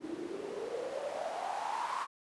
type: noise with band-pass filter sweep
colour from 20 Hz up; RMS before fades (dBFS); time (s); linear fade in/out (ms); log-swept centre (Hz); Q
white; -38; 0-2.07; 50; 300 to 1100; 7.8
effects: resampled to 24000 Hz